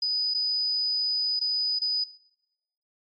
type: tone with dropouts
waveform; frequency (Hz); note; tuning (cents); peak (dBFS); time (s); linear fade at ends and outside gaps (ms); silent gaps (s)
sine; 4978; D#8; 0; -23; 0.02-2.04; 5; 0.339-0.346 / 1.394-1.411 / 1.789-1.816
effects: noise-tail reverb RT60 0.9 s tail -20 dB re dry + MP3 32 kbps